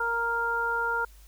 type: harmonic tone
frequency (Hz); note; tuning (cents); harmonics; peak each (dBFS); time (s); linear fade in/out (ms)
466.2; A#4; 0; 1 / 2 / 3; -34 / -30 / -27; 0-1.05; 5
effects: added 50 Hz sine -49 dBFS peak until 1.27 s + white hiss -59 dBFS RMS until 1.27 s